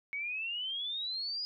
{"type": "exponential sweep", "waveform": "sine", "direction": "up", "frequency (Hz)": [2217, 4978], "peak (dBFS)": -34, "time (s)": [0.13, 1.45], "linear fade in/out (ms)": 0, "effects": []}